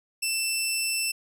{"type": "tone", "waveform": "15% pulse", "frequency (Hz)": 2668, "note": "E7", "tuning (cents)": 20, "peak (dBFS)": -18, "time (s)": [0.22, 1.12], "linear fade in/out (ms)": 10, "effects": []}